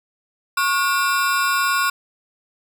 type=ring-modulated tone; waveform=40% pulse; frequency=1267 Hz; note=D#6; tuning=31 cents sharp; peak=-13 dBFS; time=0.57-1.9 s; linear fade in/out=5 ms; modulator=169 Hz; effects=none